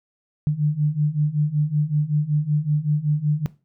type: beating tone pair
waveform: sine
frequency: 146.9 / 152.2 Hz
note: D3 / D#3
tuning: +1 / -38 cents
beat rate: 5.3 Hz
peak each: -22 / -20 dBFS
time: 0.47-3.46 s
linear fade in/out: 0 ms
effects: noise-tail reverb RT60 0.3 s tail -18 dB re dry